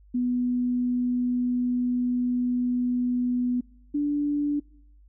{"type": "tone pair in turn", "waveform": "sine", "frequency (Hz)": [246.9, 291.1], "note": ["B3", "D4"], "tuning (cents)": [0, -15], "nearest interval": "minor third", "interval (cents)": 285, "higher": "second", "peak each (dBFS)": [-22, -22], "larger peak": "neither", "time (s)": [[0.14, 3.61], [3.94, 4.6]], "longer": "first", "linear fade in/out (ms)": 10, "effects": ["noise-tail reverb RT60 0.8 s tail -26 dB re dry", "added 50 Hz sine -51 dBFS peak until 5.08 s"]}